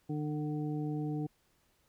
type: harmonic tone with a mistuned harmonic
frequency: 150 Hz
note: D3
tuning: 37 cents sharp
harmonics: 1 / 2 / 3 / 5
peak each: -35 / -36 / -44 / -48 dBFS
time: 0.09-1.27 s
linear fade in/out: 10 ms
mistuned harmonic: 1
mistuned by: +17 cents
effects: pink hiss -72 dBFS RMS until 1.88 s